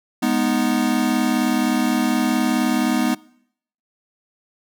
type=chord; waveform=square; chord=G# minor; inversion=none; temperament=equal; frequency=207.7 / 246.9 / 311.1 Hz; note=G#3 / B3 / D#4; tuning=0 / 0 / 0 cents; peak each=-24 / -20 / -24 dBFS; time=0.22-3.15 s; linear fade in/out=10 ms; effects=noise-tail reverb RT60 0.7 s tail -23 dB re dry